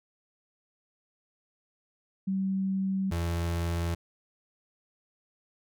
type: tone pair in turn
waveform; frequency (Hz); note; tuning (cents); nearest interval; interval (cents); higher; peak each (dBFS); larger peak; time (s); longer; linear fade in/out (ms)
sine / 35% pulse; 192 / 84.86; G3 / F2; -36 / -49; octave + major second; 1413; first; -26; neither; 2.27-3.11 / 3.11-3.95; neither; 10
effects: none